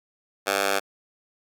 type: tone with high-pass filter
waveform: 10% pulse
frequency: 98.9 Hz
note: G2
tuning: 16 cents sharp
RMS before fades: -24 dBFS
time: 0.46-0.8 s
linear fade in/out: 20 ms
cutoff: 740 Hz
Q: 0.99
effects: AAC 64 kbps